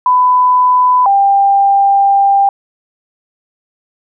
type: tone pair in turn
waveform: sine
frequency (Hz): 1000 / 793.7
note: B5 / G5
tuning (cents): +21 / +21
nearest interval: major third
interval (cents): 400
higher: first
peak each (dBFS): -6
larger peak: neither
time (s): 0.06-1.06 / 1.06-2.49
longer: second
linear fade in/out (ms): 2
effects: none